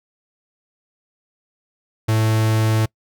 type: tone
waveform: 45% pulse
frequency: 110 Hz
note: A2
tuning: in tune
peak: -15 dBFS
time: 2.08-2.86 s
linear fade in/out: 10 ms
effects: noise-tail reverb RT60 0.1 s tail -25 dB re dry